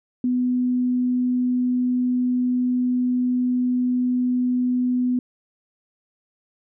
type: tone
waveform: sine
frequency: 249.3 Hz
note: B3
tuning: 16 cents sharp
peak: -18 dBFS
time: 0.24-5.19 s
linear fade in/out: 2 ms
effects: none